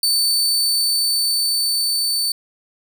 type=tone with level ramp; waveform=sawtooth; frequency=4534 Hz; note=C#8; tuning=38 cents sharp; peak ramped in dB=-12 to -15 dBFS; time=0.03-2.32 s; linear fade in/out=2 ms; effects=none